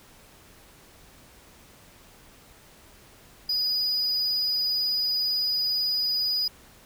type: tone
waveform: triangle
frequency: 4941 Hz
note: D#8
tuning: 13 cents flat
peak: -22 dBFS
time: 3.49-6.48 s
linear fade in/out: 5 ms
effects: pink hiss -53 dBFS RMS until 6.85 s